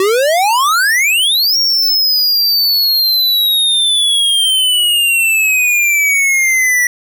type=exponential two-way sweep; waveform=square; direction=up then down; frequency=370 to 5600 to 1940 Hz; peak=-10 dBFS; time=0-6.87 s; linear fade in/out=2 ms; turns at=1.57 s; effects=none